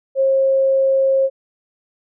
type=tone; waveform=sine; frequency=537 Hz; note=C5; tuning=45 cents sharp; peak=-12 dBFS; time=0.15-1.3 s; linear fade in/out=50 ms; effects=none